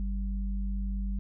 sine tone pair together, 49.21 / 196 Hz, G1 / G3, +7 / 0 cents, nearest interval 2 octaves, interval 2393 cents, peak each -29 / -37 dBFS, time 0-1.19 s, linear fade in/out 0 ms, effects none

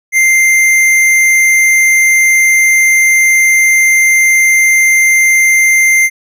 sine tone with hard clipping, 2093 Hz, C7, in tune, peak -7 dBFS, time 0.12-6.1 s, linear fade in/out 50 ms, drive 13 dB, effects none

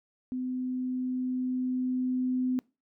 sine tone with level ramp, 254.3 Hz, C4, 49 cents flat, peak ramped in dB -30 to -25 dBFS, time 0.32-2.59 s, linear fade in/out 0 ms, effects noise-tail reverb RT60 0.3 s tail -24 dB re dry

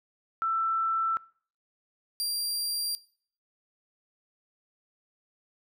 sine / sawtooth tone pair in turn, 1332 / 4747 Hz, E6 / D8, +18 / +18 cents, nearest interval octave + minor seventh, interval 2200 cents, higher second, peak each -25 dBFS, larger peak neither, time 0.42-1.17 / 2.2-2.95 s, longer neither, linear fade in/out 0 ms, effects noise-tail reverb RT60 0.5 s tail -22 dB re dry

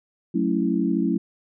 sine chord, F# minor seventh, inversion none, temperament equal, 185 / 220 / 277.2 / 329.6 Hz, F#3 / A3 / C#4 / E4, 0 / 0 / 0 / 0 cents, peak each -25 dBFS, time 0.34-1.18 s, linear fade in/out 10 ms, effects none

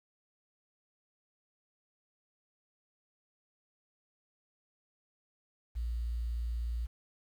sine tone with quantisation, 58.27 Hz, A#1, in tune, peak -32 dBFS, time 5.75-6.87 s, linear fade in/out 20 ms, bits 10, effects none

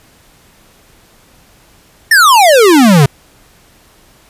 square exponential sweep, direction down, 1864.7 to 130.81 Hz, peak -4 dBFS, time 2.11-3.06 s, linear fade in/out 5 ms, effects pink hiss -46 dBFS RMS until 4.29 s + resampled to 32000 Hz

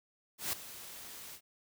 white noise with ADSR envelope, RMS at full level -33 dBFS, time 0.38-1.41 s, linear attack 150 ms, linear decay 3 ms, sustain -15 dB, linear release 73 ms, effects none

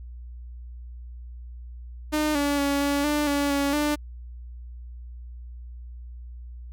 sawtooth tone with pitch steps, 304.3 / 286.4 / 281.9 / 284.1 / 296.4 / 285.1 / 281.4 / 296.5 Hz, D#4 / D4 / C#4 / C#4 / D4 / C#4 / C#4 / D4, -38 / -43 / +29 / +43 / +16 / +49 / +26 / +17 cents, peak -18 dBFS, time 2.12-3.96 s, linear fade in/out 20 ms, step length 230 ms, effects added 60 Hz sine -37 dBFS peak until 6.72 s

